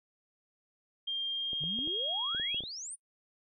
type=tone with pitch glide; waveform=sine; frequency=3200 to 3299 Hz; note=G7 to G#7; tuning=+35 to -12 cents; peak=-31 dBFS; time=1.07-2.61 s; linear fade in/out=10 ms; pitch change=+53 cents; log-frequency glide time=1.27-2.42 s
type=clicks; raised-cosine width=2 ms; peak=-33 dBFS; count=9; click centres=1.532 / 1.638 / 1.789 / 1.875 / 2.348 / 2.398 / 2.545 / 2.606 / 2.637 s
type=exponential sweep; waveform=sine; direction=up; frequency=136.2 to 9850 Hz; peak=-39 dBFS; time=1.6-2.96 s; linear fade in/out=20 ms
effects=noise-tail reverb RT60 0.1 s tail -23 dB re dry